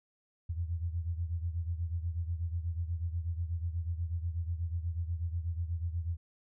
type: beating tone pair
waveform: sine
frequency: 82.9 / 91.1 Hz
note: E2 / F#2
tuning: +10 / -26 cents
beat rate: 8.2 Hz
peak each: -33 / -38 dBFS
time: 0.49-6.17 s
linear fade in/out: 10 ms
effects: none